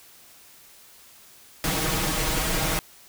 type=noise with comb filter; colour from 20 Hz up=pink; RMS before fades=-25 dBFS; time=1.64-2.79 s; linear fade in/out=0 ms; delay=6.3 ms; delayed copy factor=+0.85; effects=white hiss -51 dBFS RMS until 3.08 s